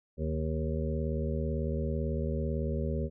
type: harmonic tone with a mistuned harmonic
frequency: 78 Hz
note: D#2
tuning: 5 cents sharp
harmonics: 1 / 2 / 3 / 5 / 6 / 7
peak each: -32 / -35 / -37 / -39 / -40 / -40 dBFS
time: 0.17-3.1 s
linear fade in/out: 50 ms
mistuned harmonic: 1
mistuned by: -76 cents
effects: none

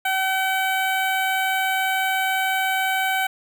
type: tone with notch filter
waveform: 15% pulse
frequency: 762 Hz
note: G5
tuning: 49 cents flat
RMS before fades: -22 dBFS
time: 0.05-3.27 s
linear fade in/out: 5 ms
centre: 5600 Hz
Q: 0.72
effects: none

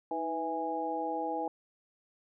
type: harmonic tone with a mistuned harmonic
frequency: 164.81 Hz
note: E3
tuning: in tune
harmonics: 2 / 3 / 4 / 5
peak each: -38 / -38 / -39 / -34 dBFS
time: 0.11-1.48 s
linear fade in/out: 2 ms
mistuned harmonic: 2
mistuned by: -59 cents
effects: none

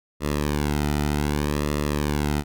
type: tone with flanger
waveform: sawtooth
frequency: 73.6 Hz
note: D2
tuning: 4 cents sharp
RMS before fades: -24 dBFS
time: 0.2-2.44 s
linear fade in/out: 50 ms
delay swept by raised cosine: 1.3 to 1.82 ms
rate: 0.65 Hz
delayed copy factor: -0.85
effects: none

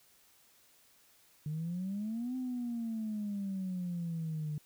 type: exponential two-way sweep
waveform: sine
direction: up then down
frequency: 148.3 to 258.6 to 148.3 Hz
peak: -33 dBFS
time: 1.46-4.58 s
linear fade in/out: 2 ms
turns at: 2.36 s
effects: tanh soft clip ceiling -30 dBFS + white hiss -65 dBFS RMS until 4.65 s

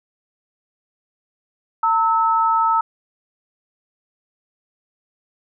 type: tone pair together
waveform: sine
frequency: 906 / 1300 Hz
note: A#5 / E6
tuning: -50 / -24 cents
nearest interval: tritone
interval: 626 cents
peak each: -17 dBFS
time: 1.83-2.81 s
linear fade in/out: 5 ms
effects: none

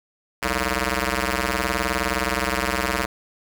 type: ring-modulated tone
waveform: 5% pulse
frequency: 128.1 Hz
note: C3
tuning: 36 cents flat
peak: -7 dBFS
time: 0.42-3.06 s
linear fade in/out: 10 ms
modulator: 823 Hz
effects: none

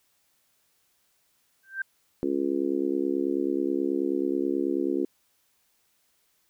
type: tone with exponential growth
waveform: sine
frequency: 1568 Hz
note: G6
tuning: in tune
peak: -24 dBFS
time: 1.63-1.82 s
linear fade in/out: 5 ms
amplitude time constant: 41 ms
type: harmonic tone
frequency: 69.3 Hz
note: C#2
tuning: in tune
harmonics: 3 / 4 / 5 / 6 / 7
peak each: -38 / -28 / -27 / -33 / -37 dBFS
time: 2.23-5.05 s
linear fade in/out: 0 ms
effects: white hiss -69 dBFS RMS until 6.49 s

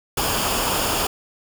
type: noise with comb filter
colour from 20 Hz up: pink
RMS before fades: -22 dBFS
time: 0.17-1.07 s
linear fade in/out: 5 ms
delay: 0.5 ms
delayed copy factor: -0.55
effects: none

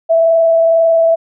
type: tone with frequency modulation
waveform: sine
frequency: 659.3 Hz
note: E5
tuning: in tune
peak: -7 dBFS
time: 0.09-1.16 s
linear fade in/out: 20 ms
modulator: 22.1 Hz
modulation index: 0.28
effects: none

